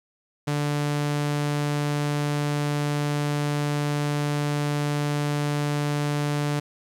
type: tone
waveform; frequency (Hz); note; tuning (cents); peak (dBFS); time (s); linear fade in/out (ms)
sawtooth; 146.5; D3; -4; -19; 0.47-6.6; 10
effects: low-pass 11000 Hz 12 dB/octave + 9-bit